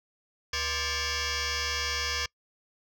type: tone with frequency modulation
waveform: sine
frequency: 1601 Hz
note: G6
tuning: 36 cents sharp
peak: -25 dBFS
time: 0.53-2.26 s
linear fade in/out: 5 ms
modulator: 558 Hz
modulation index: 7.8
effects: noise-tail reverb RT60 0.1 s tail -26 dB re dry + tanh soft clip ceiling -27 dBFS